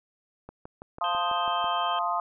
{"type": "click train", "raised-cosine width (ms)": 1, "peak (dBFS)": -27, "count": 8, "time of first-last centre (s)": [0.49, 1.643], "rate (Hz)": 6.07}
{"type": "chord", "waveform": "sine", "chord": "F dominant seventh", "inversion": "none", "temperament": "equal with one note detuned", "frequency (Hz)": [694.8, 880, 1046.5, 1244.5], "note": ["F5", "A5", "C6", "Eb6"], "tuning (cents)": [-9, 0, 0, 0], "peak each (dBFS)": [-30, -32, -30, -30], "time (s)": [1.01, 2.2], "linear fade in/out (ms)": 2}
{"type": "harmonic tone", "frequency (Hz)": 523.3, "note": "C5", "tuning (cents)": 0, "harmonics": [1, 3, 5, 6], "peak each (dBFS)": [-45, -41, -43, -34], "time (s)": [1.04, 1.99], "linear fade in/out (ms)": 2}
{"effects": []}